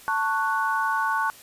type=chord; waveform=sine; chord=F# minor; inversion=first; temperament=just; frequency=888 / 1110 / 1480 Hz; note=A5 / C#6 / F#6; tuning=+16 / +2 / 0 cents; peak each=-26 dBFS; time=0.08-1.3 s; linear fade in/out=0 ms; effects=white hiss -48 dBFS RMS until 1.42 s + resampled to 32000 Hz